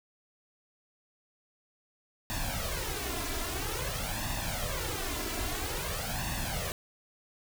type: noise with flanger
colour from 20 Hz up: pink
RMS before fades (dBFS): -34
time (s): 2.3-6.72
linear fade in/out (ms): 0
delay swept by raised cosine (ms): 1.1 to 3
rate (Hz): 0.5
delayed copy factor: +0.75
effects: none